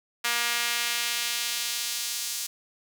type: tone with high-pass filter sweep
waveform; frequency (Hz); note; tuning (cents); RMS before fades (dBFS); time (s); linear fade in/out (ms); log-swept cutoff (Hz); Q
sawtooth; 237.1; A#3; +30; -29; 0.24-2.47; 10; 1700 to 5600; 0.91
effects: none